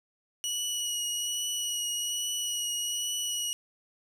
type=tone with vibrato; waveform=20% pulse; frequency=2921 Hz; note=F#7; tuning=23 cents flat; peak=-24 dBFS; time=0.44-3.53 s; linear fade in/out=0 ms; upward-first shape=triangle; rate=1.2 Hz; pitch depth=20 cents each way; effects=none